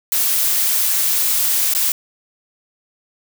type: noise with dropouts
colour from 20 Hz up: blue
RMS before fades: -17 dBFS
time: 0.12-1.92 s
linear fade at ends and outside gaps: 1 ms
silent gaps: 1.737-1.749 s
effects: none